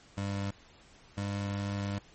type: tone pair in turn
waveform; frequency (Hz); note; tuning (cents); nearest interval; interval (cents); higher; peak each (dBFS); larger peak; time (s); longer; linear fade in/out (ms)
25% pulse; 99.5 / 100.31; G2 / G2; +26 / +40; unison; 14; second; -28 / -28; neither; 0.17-0.51 / 1.17-1.99; second; 10
effects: pink hiss -58 dBFS RMS until 2.14 s + MP3 32 kbps